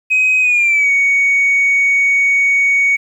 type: tone with pitch glide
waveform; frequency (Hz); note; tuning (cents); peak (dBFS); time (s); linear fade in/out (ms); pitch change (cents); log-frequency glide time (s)
sine; 2523 to 2235; D#7 to C#7; +23 to +14; -8; 0.1-2.97; 20; -209; 0.41-0.9
effects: tanh soft clip ceiling -7 dBFS + 8-bit